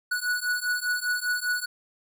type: beating tone pair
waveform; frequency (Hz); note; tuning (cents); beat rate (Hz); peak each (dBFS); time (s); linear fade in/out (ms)
square; 1469 / 1474; F#6 / F#6; -13 / -7; 5; -29; 0.11-1.66; 10
effects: none